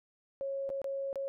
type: tone with dropouts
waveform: sine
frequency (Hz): 548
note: C#5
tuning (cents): -20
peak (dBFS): -33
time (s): 0.41-1.28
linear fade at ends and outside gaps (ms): 0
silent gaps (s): 0.692-0.701 / 0.817-0.843 / 1.129-1.157
effects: none